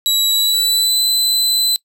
sawtooth tone with pitch glide, 3900 to 4024 Hz, B7 to B7, -23 to +32 cents, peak -10 dBFS, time 0.06-1.76 s, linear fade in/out 0 ms, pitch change +55 cents, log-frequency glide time 0.29-1.03 s, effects noise-tail reverb RT60 0.1 s tail -23 dB re dry

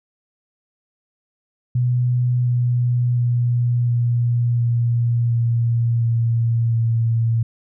sine tone with pitch steps, 123.47 / 122.19 / 120.93 / 119.68 / 118.44 / 117.22 / 116 / 114.8 Hz, B2 / B2 / B2 / A#2 / A#2 / A#2 / A#2 / A#2, 0 / -18 / -36 / +46 / +28 / +10 / -8 / -26 cents, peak -15 dBFS, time 1.75-7.43 s, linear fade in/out 5 ms, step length 710 ms, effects none

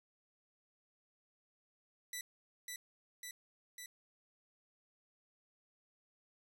10% pulse tone with echo, 1975.5 Hz, B6, in tune, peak -32 dBFS, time 2.13-2.21 s, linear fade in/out 2 ms, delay 550 ms, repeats 3, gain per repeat -2 dB, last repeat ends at 3.86 s, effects none

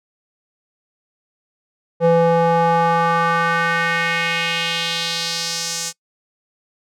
square tone with band-pass filter sweep, 167.7 Hz, E3, 30 cents sharp, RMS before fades -18 dBFS, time 2-5.93 s, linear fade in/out 50 ms, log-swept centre 520 to 6900 Hz, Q 2.2, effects noise-tail reverb RT60 0.1 s tail -23 dB re dry

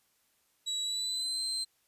35% pulse tone with pitch glide, 3900 to 4118 Hz, B7 to C8, -23 to -28 cents, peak -30 dBFS, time 0.66-1.65 s, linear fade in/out 20 ms, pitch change +95 cents, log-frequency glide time 0.83-1.42 s, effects white hiss -72 dBFS RMS until 1.87 s + resampled to 32000 Hz

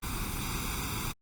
pink noise with comb filter, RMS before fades -34 dBFS, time 0.02-1.13 s, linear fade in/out 20 ms, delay 0.83 ms, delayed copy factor +0.9, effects Opus 24 kbps

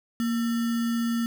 sine tone with sample-and-hold, 233.1 Hz, A#3, in tune, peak -23 dBFS, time 0.2-1.26 s, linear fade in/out 0 ms, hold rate 1575 Hz, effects none

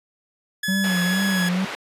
sawtooth tone with pitch glide, 1704 to 1680.5 Hz, G#6 to G#6, +44 to +20 cents, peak -20 dBFS, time 0.63-1.49 s, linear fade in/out 5 ms, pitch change -24 cents, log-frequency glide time 0.75-1.34 s
triangle tone with vibrato, 186.6 Hz, F#3, 15 cents sharp, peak -18 dBFS, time 0.68-1.65 s, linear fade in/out 5 ms, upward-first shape sine, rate 2.2 Hz, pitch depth 89 cents each way
white band-pass noise, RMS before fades -32 dBFS, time 0.84-1.75 s, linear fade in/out 0 ms, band 240 to 2400 Hz, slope 12 dB/octave
effects resampled to 32000 Hz

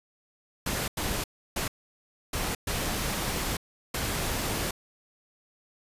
pink noise bursts at uneven times, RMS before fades -30 dBFS, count 6, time 0.66-0.88 / 0.97-1.24 / 1.56-1.68 / 2.33-2.55 / 2.67-3.57 / 3.94-4.71 s, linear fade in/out 5 ms, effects resampled to 32000 Hz

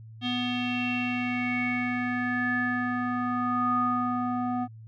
square tone with low-pass filter sweep, 246.9 Hz, B3, in tune, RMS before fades -28 dBFS, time 0.21-4.68 s, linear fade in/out 50 ms, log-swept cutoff 3300 to 960 Hz, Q 8.7, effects added 111 Hz sine -43 dBFS peak until 4.87 s

